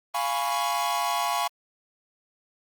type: chord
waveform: 45% pulse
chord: C# dominant seventh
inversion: first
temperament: equal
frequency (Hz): 698.5 / 830.6 / 987.8 / 1108.7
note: E#5 / G#5 / B5 / C#6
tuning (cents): 0 / 0 / 0 / 0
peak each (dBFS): -30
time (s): 0.14-1.48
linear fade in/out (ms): 10
effects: Opus 32 kbps